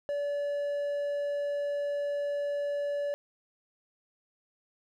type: tone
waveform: triangle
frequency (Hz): 575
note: D5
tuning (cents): -37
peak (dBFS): -27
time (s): 0.09-3.14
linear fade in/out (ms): 0
effects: none